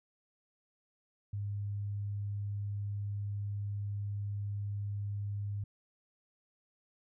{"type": "tone", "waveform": "sine", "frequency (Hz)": 101.8, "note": "G#2", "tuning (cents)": -34, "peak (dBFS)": -34, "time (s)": [1.33, 5.64], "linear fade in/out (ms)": 5, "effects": []}